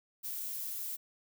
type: noise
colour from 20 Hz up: violet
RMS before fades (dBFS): -39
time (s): 0.23-0.97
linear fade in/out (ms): 20
effects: none